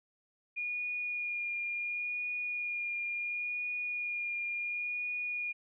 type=tone with vibrato; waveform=sine; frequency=2432 Hz; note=D#7; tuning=40 cents flat; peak=-33 dBFS; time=0.56-5.53 s; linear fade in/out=20 ms; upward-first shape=sine; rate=0.71 Hz; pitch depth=16 cents each way; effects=none